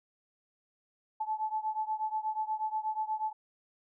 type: beating tone pair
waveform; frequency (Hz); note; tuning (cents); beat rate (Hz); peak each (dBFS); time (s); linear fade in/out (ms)
sine; 864 / 872.3; A5 / A5; -32 / -15; 8.3; -33 / -35; 1.2-3.33; 10
effects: none